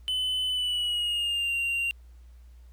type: tone with pitch glide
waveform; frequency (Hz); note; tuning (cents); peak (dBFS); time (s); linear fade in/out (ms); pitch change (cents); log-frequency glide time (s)
triangle; 3020 to 2769; F#7 to F7; +35 to -15; -24; 0.08-1.91; 0; -150; 0.46-1.54
effects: added 60 Hz sine -47 dBFS peak until 2.72 s + pink hiss -68 dBFS RMS until 2.72 s